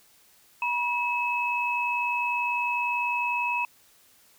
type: tone pair together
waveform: sine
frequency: 967 / 2582 Hz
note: B5 / E7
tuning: -37 / -37 cents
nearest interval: octave + perfect fourth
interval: 1700 cents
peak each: -27 dBFS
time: 0.62-3.65 s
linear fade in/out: 2 ms
effects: white hiss -59 dBFS RMS until 4.38 s